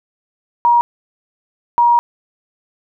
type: tone bursts at uneven times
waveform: sine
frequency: 951 Hz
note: A#5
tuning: 34 cents sharp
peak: -8 dBFS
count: 2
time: 0.65-0.81 / 1.78-1.99 s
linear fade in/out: 0 ms
effects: none